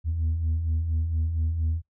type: beating tone pair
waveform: sine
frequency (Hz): 76.9 / 81.2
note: D#2 / E2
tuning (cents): -20 / -26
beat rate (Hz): 4.3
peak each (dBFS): -31 / -22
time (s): 0.04-1.82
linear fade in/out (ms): 50
effects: noise-tail reverb RT60 0.1 s tail -20 dB re dry + tanh soft clip ceiling -20 dBFS